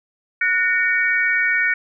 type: tone cluster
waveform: sine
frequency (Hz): 1469 / 1830 / 2258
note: F#6 / A#6 / C#7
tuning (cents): -13 / -32 / +31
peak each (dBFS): -20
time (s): 0.41-1.74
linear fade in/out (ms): 5
effects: none